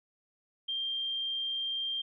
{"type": "tone", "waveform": "sine", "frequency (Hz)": 3181, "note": "G7", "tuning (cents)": 25, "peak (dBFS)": -31, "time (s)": [0.68, 2.02], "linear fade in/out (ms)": 10, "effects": []}